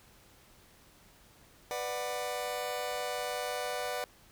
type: chord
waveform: sawtooth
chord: B minor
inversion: none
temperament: just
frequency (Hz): 493.9 / 592.7 / 740.8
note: B4 / D5 / F#5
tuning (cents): 0 / +16 / +2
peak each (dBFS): -34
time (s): 1.71-4.04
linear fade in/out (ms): 0
effects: pink hiss -60 dBFS RMS until 4.31 s